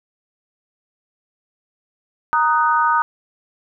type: chord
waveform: sine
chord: D# minor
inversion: second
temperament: just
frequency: 933.4 / 1244.5 / 1493.4 Hz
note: A#5 / D#6 / F#6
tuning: +2 / 0 / +16 cents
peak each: -17 / -17 / -21 dBFS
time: 2.33-3.02 s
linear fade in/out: 0 ms
effects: none